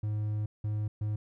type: tone bursts at uneven times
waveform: triangle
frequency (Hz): 106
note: G#2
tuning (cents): +36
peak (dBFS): -27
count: 3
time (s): 0.03-0.46 / 0.64-0.88 / 1.01-1.16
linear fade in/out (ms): 5
effects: none